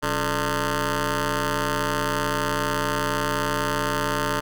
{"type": "ring-modulated tone", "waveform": "10% pulse", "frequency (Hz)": 155.6, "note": "D#3", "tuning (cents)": 0, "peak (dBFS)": -11, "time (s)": [0.02, 4.41], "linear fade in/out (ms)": 20, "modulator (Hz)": 746, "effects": []}